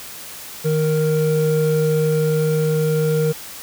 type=tone pair together; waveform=triangle; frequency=155.56 / 466.2 Hz; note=D#3 / A#4; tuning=0 / 0 cents; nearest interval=octave + perfect fifth; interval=1900 cents; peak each=-16 dBFS; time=0.64-3.33 s; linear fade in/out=20 ms; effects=white hiss -35 dBFS RMS until 3.62 s